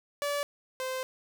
sawtooth tone pair in turn, 576 / 518.3 Hz, D5 / C5, -34 / -16 cents, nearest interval major second, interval 182 cents, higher first, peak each -25 / -28 dBFS, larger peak first, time 0.22-0.43 / 0.8-1.03 s, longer second, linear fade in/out 0 ms, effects none

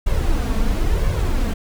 brown noise with flanger, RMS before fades -18 dBFS, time 0.06-1.54 s, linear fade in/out 10 ms, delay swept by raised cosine 1.8 to 4.5 ms, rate 1 Hz, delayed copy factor +0.55, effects none

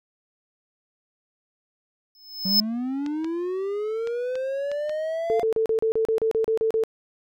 square tone with exponential growth, 5210 Hz, E8, 21 cents flat, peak -14 dBFS, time 2.15-2.6 s, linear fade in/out 1 ms, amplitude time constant 96 ms
triangle linear sweep, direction up, 185 to 698.5 Hz, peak -23 dBFS, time 2.45-5.43 s, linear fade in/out 5 ms
clicks, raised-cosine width 0.2 ms, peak -21 dBFS, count 6, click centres 3.063 / 3.245 / 4.073 / 4.355 / 4.716 / 4.895 s
sine tone bursts, 444.8 Hz, A4, 19 cents sharp, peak -19 dBFS, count 12, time 5.3-6.837 s, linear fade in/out 0 ms, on 96 ms, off 35 ms
effects none

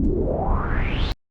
brown noise with low-pass filter sweep, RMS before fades -21 dBFS, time 0-1.12 s, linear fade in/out 0 ms, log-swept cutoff 260 to 4300 Hz, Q 5.8, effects Opus 32 kbps

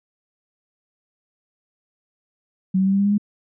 sine tone with pitch steps, 188.1 / 191.06 / 194.06 / 197.11 / 200.2 / 203.4 / 206.6 Hz, F#3 / G3 / G3 / G3 / G3 / G#3 / G#3, +29 / -44 / -17 / +10 / +37 / -36 / -9 cents, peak -15 dBFS, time 2.74-3.181 s, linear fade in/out 10 ms, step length 63 ms, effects none

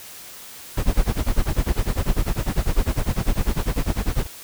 brown noise with tremolo, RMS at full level -17 dBFS, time 0.77-4.27 s, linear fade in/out 5 ms, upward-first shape sine, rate 10 Hz, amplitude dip 100%, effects white hiss -40 dBFS RMS until 4.43 s

